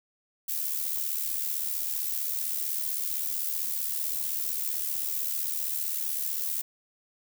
violet noise with amplitude modulation, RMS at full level -28 dBFS, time 0.48-6.62 s, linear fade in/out 10 ms, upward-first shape sine, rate 75.6 Hz, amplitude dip 60%, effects none

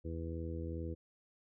harmonic tone, 82.41 Hz, E2, in tune, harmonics 1 / 2 / 3 / 4 / 5 / 6, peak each -40 / -47 / -49 / -45 / -51 / -48 dBFS, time 0.04-0.95 s, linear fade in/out 20 ms, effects none

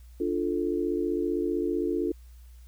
sine chord, D minor, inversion none, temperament equal, 293.7 / 349.2 / 440 Hz, D4 / F4 / A4, 0 / 0 / 0 cents, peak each -30 / -28 / -31 dBFS, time 0.2-2.12 s, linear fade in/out 5 ms, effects added 60 Hz sine -46 dBFS peak until 2.67 s + white hiss -64 dBFS RMS until 2.67 s

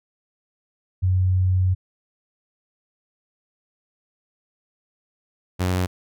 sine / sawtooth tone pair in turn, 92.5 / 91.28 Hz, F#2 / F#2, 0 / -23 cents, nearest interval unison, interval 23 cents, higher first, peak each -16 dBFS, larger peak neither, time 1.02-1.75 / 5.59-5.87 s, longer first, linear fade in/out 20 ms, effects none

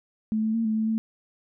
sine tone with pitch steps, 217.7 / 219.5 / 227.8 / 218.1 / 219.6 / 222 Hz, A3 / A3 / A#3 / A3 / A3 / A3, -18 / -4 / -40 / -15 / -3 / +16 cents, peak -22 dBFS, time 0.32-0.98 s, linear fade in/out 0 ms, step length 110 ms, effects none

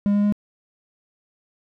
triangle tone with pitch steps, 203 / 204.8 / 206.5 Hz, G#3 / G#3 / G#3, -39 / -24 / -10 cents, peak -14 dBFS, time 0.06-0.324 s, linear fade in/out 0 ms, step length 88 ms, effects none

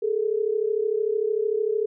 sine tone pair together, 415.3 / 448.6 Hz, G#4 / A4, 0 / +34 cents, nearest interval minor second, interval 134 cents, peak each -24 dBFS, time 0.02-1.86 s, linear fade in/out 10 ms, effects none

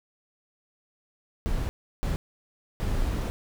brown noise bursts at uneven times, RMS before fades -27 dBFS, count 3, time 1.46-1.69 / 2.03-2.16 / 2.8-3.3 s, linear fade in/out 0 ms, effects none

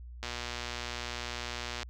click train, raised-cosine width 0.2 ms, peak -19 dBFS, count 193, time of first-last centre 0.23-1.83 s, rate 120 Hz, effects added 60 Hz sine -43 dBFS peak until 1.89 s

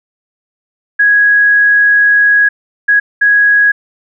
sine tone bursts at uneven times, 1661.2 Hz, G#6, in tune, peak -5 dBFS, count 3, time 0.99-2.49 / 2.88-3 / 3.21-3.72 s, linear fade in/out 10 ms, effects none

